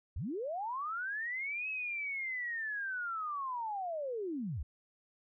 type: linear two-way sweep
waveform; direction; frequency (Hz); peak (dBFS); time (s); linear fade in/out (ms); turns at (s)
sine; up then down; 51.91 to 2588 to 51.91; -35; 0.16-4.63; 5; 1.69
effects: none